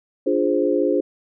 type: chord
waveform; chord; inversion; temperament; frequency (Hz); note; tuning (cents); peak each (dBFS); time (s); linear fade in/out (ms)
sine; D half-diminished seventh; none; equal; 293.7 / 349.2 / 415.3 / 523.3; D4 / F4 / Ab4 / C5; 0 / 0 / 0 / 0; -22; 0.26-1.01; 10
effects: none